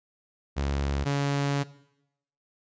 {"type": "tone pair in turn", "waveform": "sawtooth", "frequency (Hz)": [70, 141.3], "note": ["C#2", "C#3"], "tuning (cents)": [18, 34], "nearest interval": "octave", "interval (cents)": 1216, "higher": "second", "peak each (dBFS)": [-22, -20], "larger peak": "second", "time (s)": [[0.56, 1.05], [1.05, 1.64]], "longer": "second", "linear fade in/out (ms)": 20, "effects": ["noise-tail reverb RT60 0.8 s tail -18 dB re dry", "resampled to 16000 Hz"]}